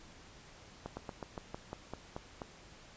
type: slowing click train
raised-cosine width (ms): 1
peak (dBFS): -26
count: 10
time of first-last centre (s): 0.86-2.418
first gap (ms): 110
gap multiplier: 1.11
effects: pink hiss -56 dBFS RMS until 2.96 s + resampled to 16000 Hz